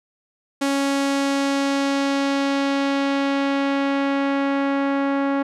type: tone with low-pass filter sweep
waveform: sawtooth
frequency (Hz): 277.2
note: C#4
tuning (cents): 0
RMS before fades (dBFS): -21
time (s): 0.61-5.43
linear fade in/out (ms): 10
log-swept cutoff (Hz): 9400 to 1600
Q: 0.9
effects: none